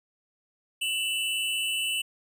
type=tone pair together; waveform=square; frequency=2681 / 2960 Hz; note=E7 / F#7; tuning=+29 / 0 cents; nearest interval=major second; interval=171 cents; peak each=-31 / -29 dBFS; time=0.81-2.02 s; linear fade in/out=10 ms; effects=resampled to 32000 Hz + 11-bit